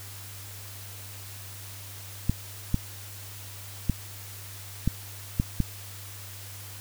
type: clicks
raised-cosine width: 5 ms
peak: -10 dBFS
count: 6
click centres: 2.296 / 2.744 / 3.897 / 4.876 / 5.399 / 5.603 s
effects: added 99 Hz sine -43 dBFS peak until 6.8 s + white hiss -44 dBFS RMS until 6.8 s